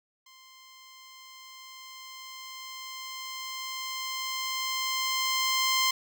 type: tone with level ramp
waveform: 10% pulse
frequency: 1046.5 Hz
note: C6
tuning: in tune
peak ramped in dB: -44 to -14 dBFS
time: 0.26-5.91 s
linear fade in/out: 5 ms
effects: none